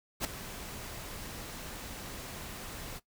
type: noise with ADSR envelope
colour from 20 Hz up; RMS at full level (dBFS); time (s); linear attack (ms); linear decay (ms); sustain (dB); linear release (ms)
pink; -29; 0.2-3; 47; 4; -14; 28
effects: noise-tail reverb RT60 0.1 s tail -17 dB re dry